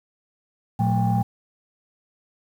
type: tone cluster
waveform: sine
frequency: 115.7 / 179.4 / 217.7 / 798 Hz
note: A#2 / F3 / A3 / G5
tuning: -13 / +47 / -18 / +31 cents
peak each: -20 / -23 / -26 / -24 dBFS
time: 0.79-1.23 s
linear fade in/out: 10 ms
effects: tanh soft clip ceiling -12 dBFS + 8-bit